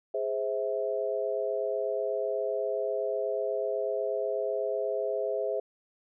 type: chord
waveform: sine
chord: Ab augmented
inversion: none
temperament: equal with one note detuned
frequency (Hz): 415.3 / 523.3 / 651.7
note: Ab4 / C5 / E5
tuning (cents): 0 / 0 / -20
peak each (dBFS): -32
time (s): 0.14-5.6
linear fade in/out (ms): 5
effects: none